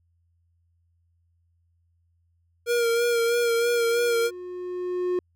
square tone with vibrato, 470 Hz, A#4, 14 cents sharp, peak -21 dBFS, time 2.66-4.31 s, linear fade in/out 50 ms, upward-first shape sine, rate 3.1 Hz, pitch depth 30 cents each way
triangle tone with exponential growth, 360 Hz, F#4, 47 cents flat, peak -19 dBFS, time 2.89-5.19 s, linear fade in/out 2 ms, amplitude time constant 500 ms
effects added 85 Hz sine -64 dBFS peak until 5.35 s

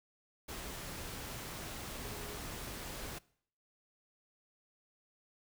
sine tone in noise, 415.3 Hz, G#4, in tune, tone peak -50 dBFS, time 2.04-2.38 s, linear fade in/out 10 ms, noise pink, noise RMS -44 dBFS, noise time 0.48-3.19 s, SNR -9 dB, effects noise-tail reverb RT60 0.6 s tail -22 dB re dry

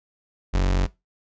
40% pulse tone, 46.26 Hz, F#1, in tune, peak -17 dBFS, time 0.53-0.87 s, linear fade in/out 20 ms, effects noise-tail reverb RT60 0.2 s tail -19 dB re dry + resampled to 16000 Hz

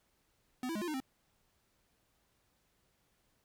square tone with pitch steps, 252.3 / 330 / 209.8 / 350.4 / 306.1 / 263.1 Hz, B3 / E4 / G#3 / F4 / D#4 / C4, +37 / +2 / +18 / +6 / -28 / +10 cents, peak -36 dBFS, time 0.63-1.002 s, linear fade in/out 2 ms, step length 62 ms, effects pink hiss -75 dBFS RMS until 3.44 s

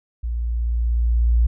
sine tone with level ramp, 58.27 Hz, A#1, in tune, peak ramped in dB -22 to -12 dBFS, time 0.23-1.47 s, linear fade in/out 10 ms, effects none

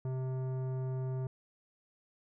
sine tone with tanh clipping, 130 Hz, C3, 11 cents flat, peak -35 dBFS, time 0.05-1.27 s, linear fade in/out 2 ms, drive 14 dB, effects none

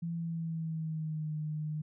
sine tone with pitch glide, 168 to 153.17 Hz, E3 to D#3, +33 to -27 cents, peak -33 dBFS, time 0.02-1.82 s, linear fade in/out 10 ms, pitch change -160 cents, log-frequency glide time 0.14-1.34 s, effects none

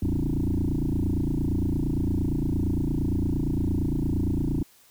sine tone with frequency modulation, 101.4 Hz, G#2, 41 cents flat, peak -21 dBFS, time 0.02-4.63 s, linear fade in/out 5 ms, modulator 28.7 Hz, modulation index 7.8, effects tanh soft clip ceiling -19 dBFS + white hiss -57 dBFS RMS until 4.9 s

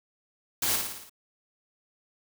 white noise with echo, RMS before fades -27 dBFS, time 0.62-0.76 s, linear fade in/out 5 ms, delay 56 ms, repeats 6, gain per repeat -4 dB, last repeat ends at 1.096 s, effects none

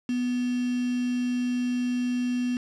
sine tone with quantisation, 246.9 Hz, B3, in tune, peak -24 dBFS, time 0.09-2.57 s, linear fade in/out 2 ms, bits 6, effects low-pass 6000 Hz 12 dB/octave

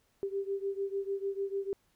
sine beating tone pair, 392 / 398.7 Hz, G4 / G4, 0 / +29 cents, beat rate 6.7 Hz, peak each -34 / -36 dBFS, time 0.23-1.73 s, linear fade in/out 0 ms, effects pink hiss -72 dBFS RMS until 1.95 s

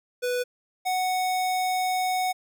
square tone pair in turn, 493.9 / 740 Hz, B4 / F#5, 0 / 0 cents, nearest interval perfect fifth, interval 700 cents, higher second, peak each -25 / -24 dBFS, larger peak second, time 0.22-0.44 / 0.85-2.33 s, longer second, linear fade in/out 20 ms, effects none

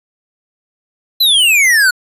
square exponential sweep, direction down, 4126 to 1434 Hz, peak -8 dBFS, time 1.2-1.91 s, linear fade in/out 10 ms, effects resampled to 32000 Hz

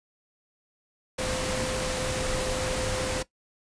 sine tone in noise, 515 Hz, C5, 28 cents flat, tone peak -32 dBFS, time 1.18-3.23 s, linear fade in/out 10 ms, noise pink, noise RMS -30 dBFS, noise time 1.18-3.23 s, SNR -5 dB, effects noise-tail reverb RT60 0.1 s tail -17 dB re dry + resampled to 22050 Hz

